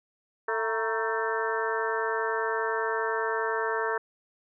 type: harmonic tone with a mistuned harmonic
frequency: 222.5 Hz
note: A3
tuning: 20 cents sharp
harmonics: 2 / 3 / 4 / 5 / 6 / 7 / 8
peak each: -30 / -37 / -33 / -35 / -36 / -34 / -35 dBFS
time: 0.48-3.98 s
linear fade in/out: 5 ms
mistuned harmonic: 4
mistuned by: +81 cents
effects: none